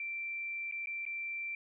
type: tone with dropouts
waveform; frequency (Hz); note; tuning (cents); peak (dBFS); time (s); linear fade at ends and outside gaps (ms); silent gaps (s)
sine; 2349; D7; 0; -36; 0-1.55; 2; 0.713-0.722 / 0.859-0.871 / 1.053-1.063
effects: none